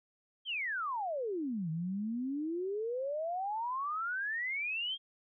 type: exponential two-way sweep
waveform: sine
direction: down then up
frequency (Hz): 3264 to 155.56 to 3264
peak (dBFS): -33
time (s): 0.45-4.98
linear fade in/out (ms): 50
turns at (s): 1.7
effects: none